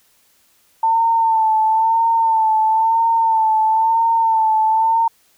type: tone with vibrato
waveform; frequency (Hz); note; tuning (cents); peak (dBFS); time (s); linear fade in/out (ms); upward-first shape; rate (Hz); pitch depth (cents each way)
sine; 894; A5; +27; -12; 0.83-5.08; 5; sine; 1; 40
effects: white hiss -57 dBFS RMS until 5.37 s